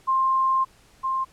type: tone pair in turn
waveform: sine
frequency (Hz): 1056 / 1056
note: C6 / C6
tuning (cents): +16 / +16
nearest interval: unison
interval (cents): 0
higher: neither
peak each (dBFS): -18 / -22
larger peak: first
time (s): 0.07-0.65 / 1.03-1.25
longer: first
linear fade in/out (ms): 20
effects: pink hiss -56 dBFS RMS until 1.32 s + low-pass 11000 Hz 12 dB/octave